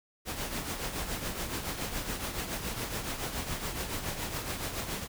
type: noise with tremolo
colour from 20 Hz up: pink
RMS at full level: -33 dBFS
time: 0.25-5.08 s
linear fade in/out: 50 ms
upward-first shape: triangle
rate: 7.1 Hz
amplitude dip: 60%
effects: none